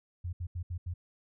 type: tone bursts at uneven times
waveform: sine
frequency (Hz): 88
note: F2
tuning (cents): +14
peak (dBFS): -33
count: 5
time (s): 0.24-0.33 / 0.4-0.47 / 0.55-0.63 / 0.7-0.78 / 0.86-0.94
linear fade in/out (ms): 10
effects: none